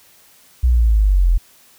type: linear sweep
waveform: sine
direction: down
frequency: 62.9 to 40.56 Hz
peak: -10 dBFS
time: 0.63-1.38 s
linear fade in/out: 10 ms
effects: white hiss -50 dBFS RMS until 1.78 s